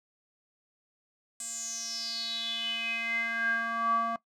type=tone with band-pass filter sweep; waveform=square; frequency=230 Hz; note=A#3; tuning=23 cents flat; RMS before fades=-32 dBFS; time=1.4-4.16 s; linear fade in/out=2 ms; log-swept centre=8100 to 960 Hz; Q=8.8; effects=noise-tail reverb RT60 0.1 s tail -19 dB re dry